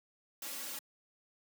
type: noise with comb filter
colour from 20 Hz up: white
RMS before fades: -42 dBFS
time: 0.42-0.79 s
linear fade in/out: 2 ms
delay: 3.6 ms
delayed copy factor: +1
effects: high-pass 200 Hz 12 dB/octave